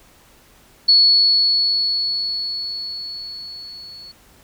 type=tone with level ramp; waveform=sine; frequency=4398 Hz; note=C#8; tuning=14 cents flat; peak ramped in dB=-8 to -36 dBFS; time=0.88-4.12 s; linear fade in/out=10 ms; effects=pink hiss -51 dBFS RMS until 4.43 s